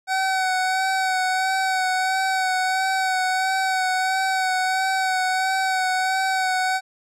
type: tone with vibrato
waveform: 25% pulse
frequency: 754 Hz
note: F#5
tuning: 32 cents sharp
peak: -16 dBFS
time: 0.07-6.81 s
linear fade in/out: 50 ms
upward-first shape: sine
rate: 1.5 Hz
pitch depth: 24 cents each way
effects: low-pass 9000 Hz 12 dB/octave